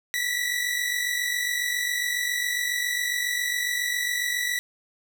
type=tone pair together; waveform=sawtooth; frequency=1928.2 / 1975.5 Hz; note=B6 / B6; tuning=-42 / 0 cents; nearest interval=unison; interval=42 cents; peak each=-24 dBFS; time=0.14-4.59 s; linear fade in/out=0 ms; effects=none